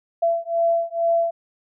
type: beating tone pair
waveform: sine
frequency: 672 / 674.2 Hz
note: E5 / E5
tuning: +33 / +39 cents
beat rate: 2.2 Hz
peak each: -21 dBFS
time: 0.22-1.31 s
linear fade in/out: 10 ms
effects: none